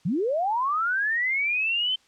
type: linear sweep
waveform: sine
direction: up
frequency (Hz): 141.1 to 3103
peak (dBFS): -22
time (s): 0.05-1.96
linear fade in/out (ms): 10
effects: white hiss -61 dBFS RMS until 2.07 s + low-pass 6000 Hz 12 dB/octave